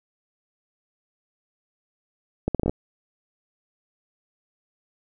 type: accelerating click train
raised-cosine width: 2 ms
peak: -9 dBFS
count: 7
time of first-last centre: 2.48-2.695 s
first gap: 67 ms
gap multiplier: 0.74
effects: none